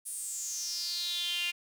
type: tone with high-pass filter sweep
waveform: sawtooth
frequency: 349.2 Hz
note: F4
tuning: in tune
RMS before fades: -35 dBFS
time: 0.05-1.52 s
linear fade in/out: 20 ms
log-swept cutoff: 9800 to 2600 Hz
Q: 7
effects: none